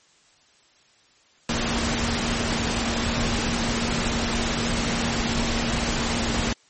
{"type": "tone in noise", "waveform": "sine", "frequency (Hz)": 233, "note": "A#3", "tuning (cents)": -1, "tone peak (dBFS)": -28, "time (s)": [1.49, 6.53], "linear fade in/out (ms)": 2, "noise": "pink", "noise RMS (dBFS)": -25, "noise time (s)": [1.49, 6.53], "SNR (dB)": -6, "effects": ["white hiss -58 dBFS RMS until 6.69 s", "MP3 32 kbps"]}